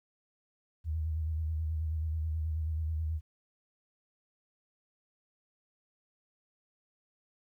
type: tone with vibrato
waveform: sine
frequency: 79 Hz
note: D#2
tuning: 27 cents sharp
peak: -30 dBFS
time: 0.84-3.21 s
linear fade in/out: 50 ms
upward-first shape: square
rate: 9.3 Hz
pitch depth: 40 cents each way
effects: 12-bit